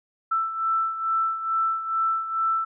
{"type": "beating tone pair", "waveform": "sine", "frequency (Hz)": [1327, 1329.3], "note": ["E6", "E6"], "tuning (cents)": [11, 14], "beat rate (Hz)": 2.3, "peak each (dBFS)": [-23, -29], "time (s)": [0.31, 2.65], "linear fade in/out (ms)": 10, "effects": []}